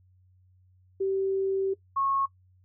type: tone pair in turn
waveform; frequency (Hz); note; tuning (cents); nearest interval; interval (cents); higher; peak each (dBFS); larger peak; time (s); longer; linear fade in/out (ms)
sine; 386.7 / 1093.8; G4 / C#6; -24 / -23; octave + tritone; 1801; second; -24; neither; 1-1.74 / 1.96-2.26; first; 10
effects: noise-tail reverb RT60 0.1 s tail -18 dB re dry + added 92 Hz sine -58 dBFS peak until 2.64 s